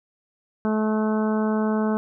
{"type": "harmonic tone", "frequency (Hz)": 216, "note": "A3", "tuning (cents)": -32, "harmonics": [1, 2, 3, 4, 5, 6, 7], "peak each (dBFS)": [-21, -27, -31, -33, -35, -37, -38], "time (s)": [0.65, 1.97], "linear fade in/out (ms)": 0, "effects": []}